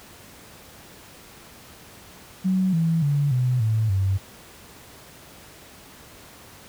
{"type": "tone with pitch steps", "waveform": "sine", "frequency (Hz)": [187.4, 164.09, 143.67, 125.8, 110.15, 96.45], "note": ["F#3", "E3", "D3", "B2", "A2", "G2"], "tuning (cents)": [22, -8, -38, 32, 2, -28], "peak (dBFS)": -18, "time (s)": [2.44, 4.18], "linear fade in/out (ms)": 20, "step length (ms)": 290, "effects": ["pink hiss -46 dBFS RMS until 6.68 s", "high-pass 60 Hz 12 dB/octave"]}